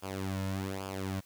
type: tone with flanger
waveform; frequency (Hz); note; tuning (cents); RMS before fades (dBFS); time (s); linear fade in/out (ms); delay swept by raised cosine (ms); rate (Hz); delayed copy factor
sawtooth; 96; G2; -36; -36; 0.02-1.21; 20; 0.5 to 2.6; 1.2; -0.75
effects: white hiss -62 dBFS RMS until 1.25 s